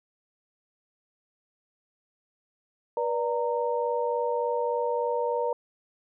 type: tone cluster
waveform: sine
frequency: 483.6 / 587 / 924 Hz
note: B4 / D5 / A#5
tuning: -36 / -1 / -16 cents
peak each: -27 / -31 / -30 dBFS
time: 2.97-5.53 s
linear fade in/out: 2 ms
effects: none